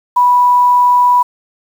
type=tone with quantisation; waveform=sine; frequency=983 Hz; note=B5; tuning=8 cents flat; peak=-6 dBFS; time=0.16-1.23 s; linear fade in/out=10 ms; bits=6; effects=none